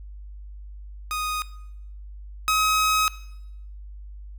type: tone pair in turn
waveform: sawtooth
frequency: 1244.5 / 1270.6 Hz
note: D#6 / D#6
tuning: 0 / +36 cents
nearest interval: unison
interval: 36 cents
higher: second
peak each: -22 / -15 dBFS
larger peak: second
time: 1.11-1.42 / 2.48-3.08 s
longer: second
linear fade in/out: 0 ms
effects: noise-tail reverb RT60 0.8 s tail -18 dB re dry + added 50 Hz sine -37 dBFS peak until 4.38 s